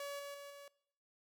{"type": "tone with level steps", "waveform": "sawtooth", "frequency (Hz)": 567, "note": "C#5", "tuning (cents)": 39, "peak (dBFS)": [-38, -41, -45, -48], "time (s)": [0, 0.68], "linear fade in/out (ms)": 2, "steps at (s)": [0.19, 0.34, 0.5], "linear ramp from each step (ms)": 5, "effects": ["noise-tail reverb RT60 0.8 s tail -22 dB re dry"]}